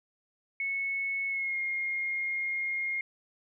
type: tone with pitch glide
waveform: sine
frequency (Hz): 2201 to 2136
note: C#7 to C7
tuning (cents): -13 to +35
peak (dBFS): -29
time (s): 0.6-3.01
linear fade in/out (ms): 2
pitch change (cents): -52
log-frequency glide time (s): 1.28-1.58
effects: none